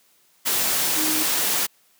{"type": "tone in noise", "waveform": "sine", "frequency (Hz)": 311.1, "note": "D#4", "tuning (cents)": 0, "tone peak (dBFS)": -27, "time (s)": [0.96, 1.24], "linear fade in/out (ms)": 20, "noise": "white", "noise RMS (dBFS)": -22, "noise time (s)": [0.45, 1.67], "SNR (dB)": -8, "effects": ["white hiss -60 dBFS RMS until 1.99 s", "high-pass 150 Hz 12 dB/octave"]}